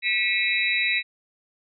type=tone cluster; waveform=sine; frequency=1956 / 2180 / 2406 / 2601 / 3873 Hz; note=B6 / C#7 / D7 / E7 / B7; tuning=-17 / -29 / +41 / -24 / -35 cents; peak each=-27 dBFS; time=0.02-1.03 s; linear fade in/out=50 ms; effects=none

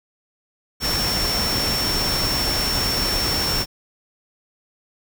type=tone in noise; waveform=sine; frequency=5440 Hz; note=F8; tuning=46 cents flat; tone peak=-22 dBFS; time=0.8-3.66 s; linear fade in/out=50 ms; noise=pink; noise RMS=-24 dBFS; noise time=0.8-3.66 s; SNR=-1 dB; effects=none

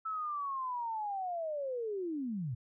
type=linear sweep; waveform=sine; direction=down; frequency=1318.5 to 110 Hz; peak=-34 dBFS; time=0.05-2.55 s; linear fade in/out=10 ms; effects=none

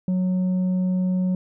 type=tone with tanh clipping; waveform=sine; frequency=183.9 Hz; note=F#3; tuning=10 cents flat; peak=-20 dBFS; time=0.08-1.35 s; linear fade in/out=2 ms; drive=4 dB; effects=none

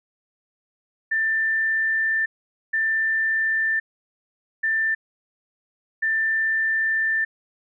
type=tone bursts at uneven times; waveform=sine; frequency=1781 Hz; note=A6; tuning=21 cents sharp; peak=-19 dBFS; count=4; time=1.11-2.26 / 2.73-3.8 / 4.63-4.95 / 6.02-7.25 s; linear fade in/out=10 ms; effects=none

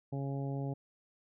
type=harmonic tone; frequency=138.1 Hz; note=C#3; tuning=6 cents flat; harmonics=1 / 2 / 3 / 4 / 5 / 6; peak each=-35 / -41 / -45 / -47 / -49 / -51 dBFS; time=0.12-0.74 s; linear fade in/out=10 ms; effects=none

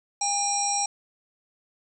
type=harmonic tone; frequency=806 Hz; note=G5; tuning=48 cents sharp; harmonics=1 / 3 / 5 / 7 / 9 / 10; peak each=-27 / -39 / -37 / -27 / -36 / -30 dBFS; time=0.21-0.86 s; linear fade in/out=5 ms; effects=10-bit

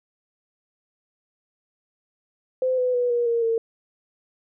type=tone with pitch steps; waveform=sine; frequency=514 / 501.7 / 489.7 / 477.9 / 466.5 / 455.3 Hz; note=C5 / B4 / B4 / A#4 / A#4 / A#4; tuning=-31 / +27 / -15 / +43 / +1 / -41 cents; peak=-19 dBFS; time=2.62-3.58 s; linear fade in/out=2 ms; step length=160 ms; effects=none

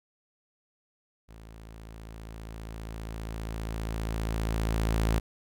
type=tone with level ramp; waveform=sawtooth; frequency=55 Hz; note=A1; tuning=in tune; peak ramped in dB=-43 to -19 dBFS; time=1.28-5.2 s; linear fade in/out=20 ms; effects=none

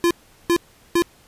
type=tone bursts; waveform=square; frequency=343.9 Hz; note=F4; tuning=27 cents flat; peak=-15 dBFS; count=3; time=0.04-1.021 s; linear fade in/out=0 ms; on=67 ms; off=390 ms; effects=pink hiss -53 dBFS RMS until 1.27 s + resampled to 32000 Hz

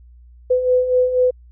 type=beating tone pair; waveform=sine; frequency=500 / 504.1 Hz; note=B4 / B4; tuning=+21 / +35 cents; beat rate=4.1 Hz; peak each=-21 / -14 dBFS; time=0.5-1.31 s; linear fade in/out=10 ms; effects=added 60 Hz sine -42 dBFS peak until 1.51 s

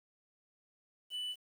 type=tone with quantisation; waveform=triangle; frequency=2980 Hz; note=F#7; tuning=12 cents sharp; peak=-35 dBFS; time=1.1-1.36 s; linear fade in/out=50 ms; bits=10; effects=none

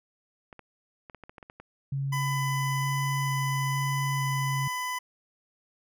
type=clicks; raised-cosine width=0.5 ms; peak=-30 dBFS; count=10; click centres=0.528 / 0.593 / 1.098 / 1.147 / 1.237 / 1.295 / 1.382 / 1.428 / 1.499 / 1.6 s
type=tone with vibrato; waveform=sine; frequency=136.8 Hz; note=C#3; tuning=23 cents flat; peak=-27 dBFS; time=1.92-4.68 s; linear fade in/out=5 ms; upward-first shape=square; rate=1.1 Hz; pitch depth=10 cents each way
type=tone; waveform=25% pulse; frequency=1002 Hz; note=B5; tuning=25 cents sharp; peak=-26 dBFS; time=2.12-4.99 s; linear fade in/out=10 ms
effects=none

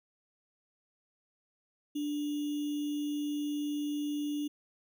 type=tone with sample-and-hold; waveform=sine; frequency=293.7 Hz; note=D4; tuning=in tune; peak=-31 dBFS; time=1.95-4.48 s; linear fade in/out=10 ms; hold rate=3150 Hz; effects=none

